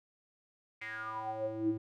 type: tone with band-pass filter sweep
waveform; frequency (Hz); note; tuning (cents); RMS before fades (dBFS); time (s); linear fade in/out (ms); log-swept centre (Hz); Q
square; 110; A2; 0; -37; 0.81-1.78; 10; 2200 to 260; 9.1
effects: none